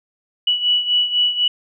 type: beating tone pair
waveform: sine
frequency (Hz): 2945 / 2949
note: F#7 / F#7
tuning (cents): -9 / -6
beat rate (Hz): 4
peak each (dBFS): -16 / -21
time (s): 0.47-1.48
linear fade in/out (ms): 5
effects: none